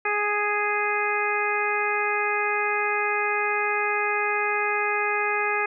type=harmonic tone; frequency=415.3 Hz; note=G#4; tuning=in tune; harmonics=1 / 2 / 3 / 4 / 5 / 6; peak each=-29 / -29 / -29 / -29 / -29 / -29 dBFS; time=0.05-5.66 s; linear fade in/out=5 ms; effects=none